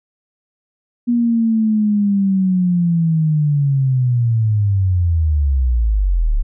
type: linear sweep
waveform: sine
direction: down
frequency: 241.3 to 33 Hz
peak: -12 dBFS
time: 1.07-6.43 s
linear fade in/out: 20 ms
effects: none